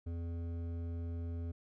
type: tone with hard clipping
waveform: sine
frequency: 84.6 Hz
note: E2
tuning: 45 cents sharp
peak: -39 dBFS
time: 0.06-1.52 s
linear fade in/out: 10 ms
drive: 11 dB
effects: none